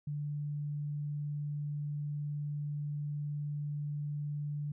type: tone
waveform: sine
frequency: 146.83 Hz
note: D3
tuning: in tune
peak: -34 dBFS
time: 0.07-4.72 s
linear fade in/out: 5 ms
effects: none